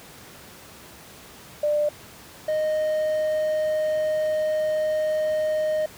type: tone pair in turn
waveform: sine / triangle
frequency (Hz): 595 / 618.3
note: D5 / D#5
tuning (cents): +22 / -11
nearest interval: minor second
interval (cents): 67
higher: second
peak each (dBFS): -19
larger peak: neither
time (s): 1.63-1.89 / 2.48-5.86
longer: second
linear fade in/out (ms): 5
effects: pink hiss -45 dBFS RMS until 5.97 s + high-pass 80 Hz 12 dB/octave